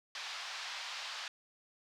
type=band-pass noise; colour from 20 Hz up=white; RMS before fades=-43 dBFS; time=0.15-1.28 s; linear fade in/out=2 ms; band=760 to 4900 Hz; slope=24 dB/octave; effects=none